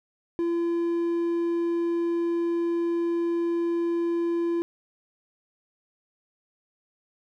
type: tone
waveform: triangle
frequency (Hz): 340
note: F4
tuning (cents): -46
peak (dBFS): -21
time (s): 0.39-4.62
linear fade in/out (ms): 0
effects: none